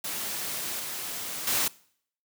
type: noise with level steps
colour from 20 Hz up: white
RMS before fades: -33 / -35 / -26 dBFS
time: 0.04-1.68 s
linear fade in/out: 5 ms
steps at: 0.79 / 1.47 s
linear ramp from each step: 5 ms
effects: noise-tail reverb RT60 0.6 s tail -22 dB re dry + high-pass 100 Hz 12 dB/octave